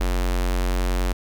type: tone with notch filter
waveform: square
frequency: 45.2 Hz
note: F#1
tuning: 40 cents flat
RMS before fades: -22 dBFS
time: 0-1.13 s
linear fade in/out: 10 ms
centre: 97 Hz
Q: 0.55
effects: none